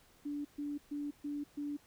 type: tone bursts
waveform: sine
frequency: 290.5 Hz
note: D4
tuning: 19 cents flat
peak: -36 dBFS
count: 5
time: 0.25-1.77 s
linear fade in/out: 10 ms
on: 200 ms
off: 130 ms
effects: pink hiss -65 dBFS RMS until 1.86 s